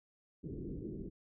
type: low-pass noise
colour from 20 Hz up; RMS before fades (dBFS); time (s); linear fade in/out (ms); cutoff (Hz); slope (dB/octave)
white; -43; 0.43-1.1; 20; 400; 48
effects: none